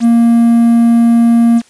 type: tone with quantisation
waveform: triangle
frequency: 233.1 Hz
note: A#3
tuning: in tune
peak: -3 dBFS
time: 0-1.62 s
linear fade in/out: 50 ms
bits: 5
effects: white hiss -47 dBFS RMS until 1.69 s + resampled to 22050 Hz